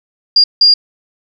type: tone bursts at uneven times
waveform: sine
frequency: 4813 Hz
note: D8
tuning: 42 cents sharp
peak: -4 dBFS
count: 2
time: 0.36-0.44 / 0.61-0.74 s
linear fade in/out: 5 ms
effects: none